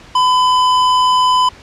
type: tone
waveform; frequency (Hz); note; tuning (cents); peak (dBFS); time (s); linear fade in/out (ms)
square; 1007; B5; +33; -10; 0.15-1.49; 5
effects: pink hiss -39 dBFS RMS until 1.62 s + low-pass 5000 Hz 12 dB/octave